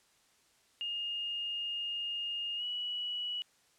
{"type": "tone with pitch glide", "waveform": "sine", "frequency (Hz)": [2837, 2935], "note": ["F7", "F#7"], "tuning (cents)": [27, -15], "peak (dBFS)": -34, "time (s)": [0.81, 3.42], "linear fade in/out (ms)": 0, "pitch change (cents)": 58, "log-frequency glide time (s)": [2.57, 2.63], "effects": ["white hiss -68 dBFS RMS until 3.78 s", "low-pass 9000 Hz 12 dB/octave"]}